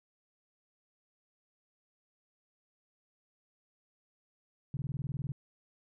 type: tone bursts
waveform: sine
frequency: 138.59 Hz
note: C#3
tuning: in tune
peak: -33 dBFS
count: 12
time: 4.74-5.32 s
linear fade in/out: 2 ms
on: 30 ms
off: 20 ms
effects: none